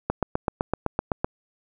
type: click train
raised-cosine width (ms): 1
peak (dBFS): -8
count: 10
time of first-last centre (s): 0.1-1.245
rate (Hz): 7.86
effects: none